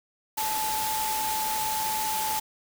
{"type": "tone in noise", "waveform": "sine", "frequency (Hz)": 870, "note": "A5", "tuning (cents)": -20, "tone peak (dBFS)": -28, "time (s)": [0.37, 2.4], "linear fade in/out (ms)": 10, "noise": "white", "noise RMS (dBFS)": -31, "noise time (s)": [0.37, 2.4], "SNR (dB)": 0, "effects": []}